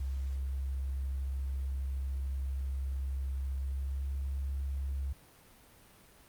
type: tone with pitch glide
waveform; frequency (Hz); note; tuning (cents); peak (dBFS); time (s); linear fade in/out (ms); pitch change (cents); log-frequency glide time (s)
sine; 67.1 to 68.35; C2 to C#2; +44 to -24; -32; 0-5.13; 5; +32; 3.54-4.13
effects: pink hiss -59 dBFS RMS until 6.28 s + Opus 48 kbps